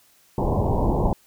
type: low-pass noise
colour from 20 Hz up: pink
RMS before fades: -21 dBFS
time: 0.38-1.13 s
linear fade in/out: 2 ms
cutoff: 1000 Hz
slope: 96 dB/octave
effects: white hiss -58 dBFS RMS until 1.26 s